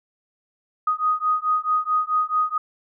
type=beating tone pair; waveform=sine; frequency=1244.5 / 1249.1 Hz; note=D#6 / D#6; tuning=0 / +6 cents; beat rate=4.6 Hz; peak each=-22 dBFS; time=0.87-2.58 s; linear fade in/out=5 ms; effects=none